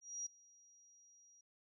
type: tone with ADSR envelope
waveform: sine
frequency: 5740 Hz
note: F8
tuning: 47 cents sharp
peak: -39 dBFS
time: 0.01-1.41 s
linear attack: 250 ms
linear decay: 10 ms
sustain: -24 dB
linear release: 4 ms
effects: none